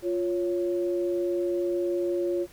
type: tone pair together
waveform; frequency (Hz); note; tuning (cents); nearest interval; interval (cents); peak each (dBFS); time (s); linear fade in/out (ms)
sine; 350 / 555.6; F4 / C#5; +4 / +4; minor sixth; 800; -25 / -31; 0.02-2.47; 50
effects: pink hiss -53 dBFS RMS until 2.52 s